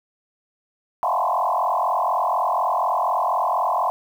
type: tone with frequency modulation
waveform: sine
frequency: 866 Hz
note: A5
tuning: 28 cents flat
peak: -18 dBFS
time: 1.03-3.9 s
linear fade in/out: 0 ms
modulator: 44.1 Hz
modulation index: 4.8
effects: 8-bit